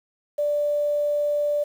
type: tone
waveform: sine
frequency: 587.3 Hz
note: D5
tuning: in tune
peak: -20 dBFS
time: 0.38-1.64 s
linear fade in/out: 10 ms
effects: 8-bit